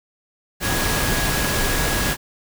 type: tone in noise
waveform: sine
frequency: 1661.2 Hz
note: G#6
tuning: in tune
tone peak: -28 dBFS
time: 0.6-2.17 s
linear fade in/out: 50 ms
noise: pink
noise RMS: -21 dBFS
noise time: 0.6-2.17 s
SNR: -10 dB
effects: none